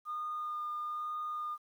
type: tone with vibrato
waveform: sine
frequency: 1218 Hz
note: D#6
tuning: 37 cents flat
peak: -34 dBFS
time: 0.05-1.58 s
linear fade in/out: 50 ms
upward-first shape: sine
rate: 1.1 Hz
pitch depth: 10 cents each way
effects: tanh soft clip ceiling -31 dBFS + 11-bit